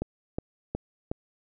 click train, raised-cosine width 2 ms, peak -16 dBFS, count 4, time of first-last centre 0.02-1.115 s, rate 2.74 Hz, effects none

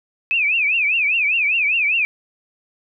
sine tone with vibrato, 2508 Hz, D#7, 13 cents sharp, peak -15 dBFS, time 0.31-2.05 s, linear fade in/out 0 ms, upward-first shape triangle, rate 5 Hz, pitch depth 200 cents each way, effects none

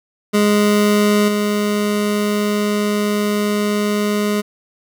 25% pulse tone with level steps, 207.7 Hz, G#3, in tune, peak -8 / -12 dBFS, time 0.33-4.42 s, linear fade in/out 20 ms, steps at 1.28 s, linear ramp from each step 5 ms, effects none

